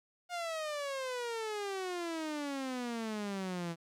sawtooth exponential sweep, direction down, 716 to 164.81 Hz, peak -32 dBFS, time 0.29-3.76 s, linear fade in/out 50 ms, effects low-pass 9000 Hz 12 dB/octave + 12-bit

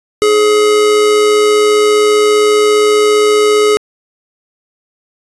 square tone with amplitude modulation, 421.3 Hz, G#4, 25 cents sharp, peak -6 dBFS, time 0.22-3.77 s, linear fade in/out 0 ms, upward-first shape sine, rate 115 Hz, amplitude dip 35%, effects resampled to 24000 Hz

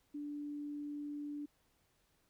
sine tone, 292.3 Hz, D4, 8 cents flat, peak -40 dBFS, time 0.14-1.46 s, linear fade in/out 10 ms, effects pink hiss -75 dBFS RMS until 2.29 s

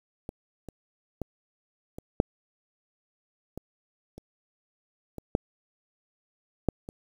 clicks, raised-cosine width 2 ms, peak -22 / -27 / -18 / -25 / -6 / -23 / -30 / -24 / -9 / -9 / -25 dBFS, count 11, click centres 0.291 / 0.687 / 1.217 / 1.985 / 2.201 / 3.576 / 4.18 / 5.183 / 5.351 / 6.687 / 6.889 s, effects 8-bit

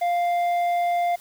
sine tone with tanh clipping, 698.5 Hz, F5, in tune, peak -21 dBFS, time 0.01-1.16 s, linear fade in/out 10 ms, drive 7 dB, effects white hiss -49 dBFS RMS until 1.2 s

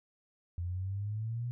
sine exponential sweep, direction up, 85.4 to 123 Hz, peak -33 dBFS, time 0.58-1.51 s, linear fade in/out 0 ms, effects none

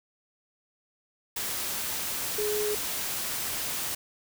sine tone in noise, 420 Hz, G#4, 19 cents sharp, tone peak -27 dBFS, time 2.38-2.75 s, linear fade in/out 5 ms, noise white, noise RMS -32 dBFS, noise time 1.36-3.95 s, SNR +2 dB, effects none

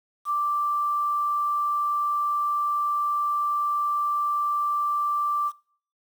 sine tone with quantisation, 1174.7 Hz, D6, in tune, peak -22 dBFS, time 0.25-5.52 s, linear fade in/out 50 ms, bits 8, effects noise-tail reverb RT60 0.5 s tail -21 dB re dry

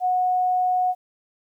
sine tone, 732 Hz, F#5, 19 cents flat, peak -18 dBFS, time 0-0.95 s, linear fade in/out 50 ms, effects 10-bit

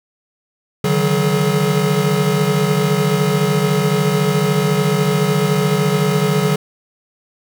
square tone cluster, 144.2 / 158.1 / 188 / 423 Hz, D3 / D#3 / F#3 / G#4, -31 / +28 / +28 / +32 cents, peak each -20 dBFS, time 0.84-6.56 s, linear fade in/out 5 ms, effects 8-bit

